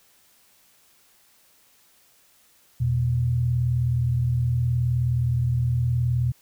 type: tone pair together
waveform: sine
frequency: 82.9 / 122.11 Hz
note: E2 / B2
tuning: +10 / -19 cents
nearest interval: perfect fifth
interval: 671 cents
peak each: -28 / -20 dBFS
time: 2.8-6.32 s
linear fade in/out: 10 ms
effects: white hiss -59 dBFS RMS until 6.41 s